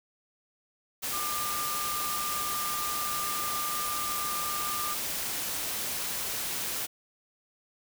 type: tone in noise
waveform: sine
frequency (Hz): 1198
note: D6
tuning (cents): +34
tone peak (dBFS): -33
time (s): 1.12-4.95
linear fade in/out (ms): 20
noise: white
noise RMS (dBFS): -33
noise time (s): 1.02-6.87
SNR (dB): -3
effects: none